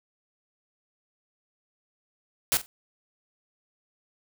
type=noise with echo; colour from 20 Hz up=white; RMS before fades=-23 dBFS; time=2.52-2.57 s; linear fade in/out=0 ms; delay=45 ms; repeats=2; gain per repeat=-15 dB; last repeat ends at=2.66 s; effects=none